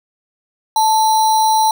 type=tone with sample-and-hold; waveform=sine; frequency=876 Hz; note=A5; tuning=8 cents flat; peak=-10 dBFS; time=0.76-1.71 s; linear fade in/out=2 ms; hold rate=4900 Hz; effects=none